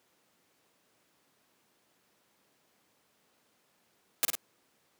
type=noise with echo; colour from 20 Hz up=white; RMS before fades=-25 dBFS; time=4.23-4.25 s; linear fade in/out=0 ms; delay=51 ms; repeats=2; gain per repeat=-4 dB; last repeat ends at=4.352 s; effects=pink hiss -70 dBFS RMS until 4.99 s + high-pass 200 Hz 12 dB/octave